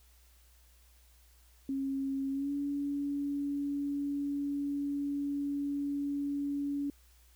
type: tone with pitch glide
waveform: sine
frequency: 271.5 to 284.2 Hz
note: C#4 to C#4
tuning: -36 to +43 cents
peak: -31 dBFS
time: 1.69-6.9 s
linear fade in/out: 2 ms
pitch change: +79 cents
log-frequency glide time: 2.32-2.51 s
effects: added 60 Hz sine -60 dBFS peak until 7.35 s + white hiss -66 dBFS RMS until 7.35 s